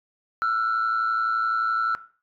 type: tone pair together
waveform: sine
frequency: 1336.3 / 1448 Hz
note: E6 / F#6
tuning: +23 / -38 cents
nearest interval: minor second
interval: 139 cents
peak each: -20 / -26 dBFS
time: 0.42-1.95 s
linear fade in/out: 0 ms
effects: noise-tail reverb RT60 0.4 s tail -17 dB re dry + tanh soft clip ceiling -17 dBFS